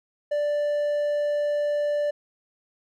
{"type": "tone", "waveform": "triangle", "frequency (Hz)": 587.3, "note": "D5", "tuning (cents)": 0, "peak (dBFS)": -20, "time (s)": [0.31, 2.11], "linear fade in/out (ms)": 10, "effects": []}